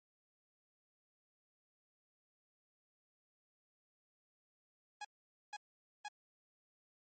sawtooth tone bursts, 831 Hz, G#5, 1 cent sharp, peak -39 dBFS, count 3, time 5.01-6.084 s, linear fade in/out 5 ms, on 38 ms, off 480 ms, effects MP3 32 kbps

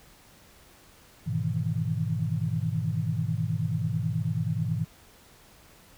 sine chord, E major seventh, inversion first, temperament equal, 103.83 / 123.47 / 155.56 / 164.81 Hz, G#2 / B2 / D#3 / E3, 0 / 0 / 0 / 0 cents, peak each -31 dBFS, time 1.26-4.85 s, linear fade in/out 20 ms, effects pink hiss -55 dBFS RMS until 5.97 s

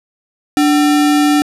sine tone with sample-and-hold, 293.7 Hz, D4, in tune, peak -8 dBFS, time 0.57-1.42 s, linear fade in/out 0 ms, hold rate 1050 Hz, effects low-pass 12000 Hz 12 dB/octave

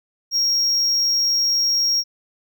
triangle tone, 5588 Hz, F8, in tune, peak -15 dBFS, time 0.31-2.04 s, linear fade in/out 50 ms, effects none

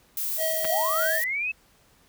violet noise, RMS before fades -29 dBFS, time 0.17-1.24 s, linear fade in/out 2 ms
square tone with tremolo, 640 Hz, D#5, 49 cents sharp, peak -26 dBFS, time 0.37-1.22 s, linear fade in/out 50 ms, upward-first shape sine, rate 3.3 Hz, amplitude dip 35%
clicks, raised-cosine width 0.3 ms, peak -16 dBFS, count 2, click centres 0.646 / 0.652 s
sine linear sweep, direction up, 622.3 to 2637 Hz, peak -25 dBFS, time 0.69-1.52 s, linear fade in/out 10 ms
effects pink hiss -60 dBFS RMS until 2.08 s

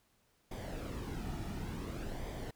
brown noise with flanger, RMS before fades -41 dBFS, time 0.51-2.51 s, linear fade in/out 5 ms, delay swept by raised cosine 0.72 to 1.92 ms, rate 0.56 Hz, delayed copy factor -0.55, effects pink hiss -73 dBFS RMS until 2.55 s

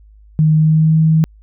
sine tone with pitch glide, 155.56 to 158.83 Hz, D#3 to D#3, 0 to +36 cents, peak -8 dBFS, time 0.39-1.24 s, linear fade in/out 0 ms, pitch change +36 cents, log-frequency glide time 0.55-0.98 s, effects added 52 Hz sine -41 dBFS peak until 1.42 s

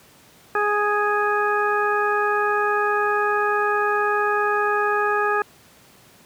harmonic tone, 415.3 Hz, G#4, in tune, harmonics 1 / 2 / 3 / 4 / 6, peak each -23 / -25 / -23 / -24 / -36 dBFS, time 0.55-5.42 s, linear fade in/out 2 ms, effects pink hiss -51 dBFS RMS until 6.25 s + high-pass 100 Hz 12 dB/octave

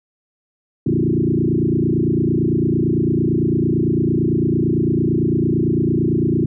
sine tone with frequency modulation, 240.4 Hz, B3, 46 cents flat, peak -14 dBFS, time 0.86-6.46 s, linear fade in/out 5 ms, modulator 28.9 Hz, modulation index 4.5, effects none

